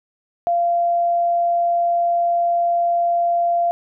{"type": "tone", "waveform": "sine", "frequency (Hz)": 690, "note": "F5", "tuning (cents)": -21, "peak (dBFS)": -15, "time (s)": [0.47, 3.71], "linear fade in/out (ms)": 0, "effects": []}